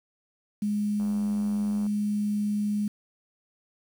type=tone; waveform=sine; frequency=207.7 Hz; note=G#3; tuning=in tune; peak=-24 dBFS; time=0.62-2.88 s; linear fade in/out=5 ms
type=click train; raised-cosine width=1 ms; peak=-32 dBFS; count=85; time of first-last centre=1-1.865 s; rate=97.1 Hz
effects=8-bit